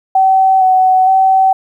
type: tone with pitch steps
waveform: sine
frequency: 764 / 749 / 764 Hz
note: G5 / F#5 / G5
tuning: -45 / +21 / -45 cents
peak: -6 dBFS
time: 0.15-1.53 s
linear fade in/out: 5 ms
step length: 460 ms
effects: 8-bit